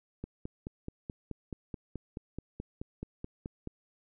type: click train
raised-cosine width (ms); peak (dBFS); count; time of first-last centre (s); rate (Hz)
3; -25; 17; 0.24-3.673; 4.66
effects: none